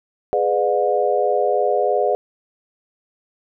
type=chord; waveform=sine; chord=G# diminished seventh; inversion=none; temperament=just; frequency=415.3 / 498.4 / 598 / 717.6 Hz; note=G#4 / B4 / D5 / F5; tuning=0 / +16 / +31 / +47 cents; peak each=-21 dBFS; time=0.33-2.15 s; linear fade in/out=0 ms; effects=none